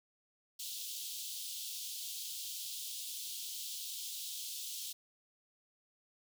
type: high-pass noise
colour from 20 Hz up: pink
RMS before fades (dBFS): -43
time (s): 0.59-4.93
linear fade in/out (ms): 10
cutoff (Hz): 3100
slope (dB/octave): 48
effects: none